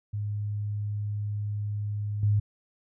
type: tone with level steps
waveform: sine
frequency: 103.83 Hz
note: G#2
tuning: in tune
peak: -28 / -20 dBFS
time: 0.13-2.4 s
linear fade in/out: 10 ms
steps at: 2.23 s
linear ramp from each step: 2 ms
effects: none